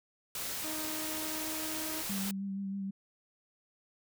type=noise; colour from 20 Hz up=white; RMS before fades=-38 dBFS; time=0.35-2.31 s; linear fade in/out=2 ms
type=tone with pitch glide; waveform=sawtooth; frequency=311.3 to 314.9 Hz; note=D#4 to D#4; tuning=+1 to +21 cents; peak=-36 dBFS; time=0.63-2.03 s; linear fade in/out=20 ms; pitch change=+20 cents; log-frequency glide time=0.93-1.92 s
type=tone with vibrato; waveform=sine; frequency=196 Hz; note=G3; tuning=in tune; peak=-34 dBFS; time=2.09-2.91 s; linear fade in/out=10 ms; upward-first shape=sine; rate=6.3 Hz; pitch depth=23 cents each way
effects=none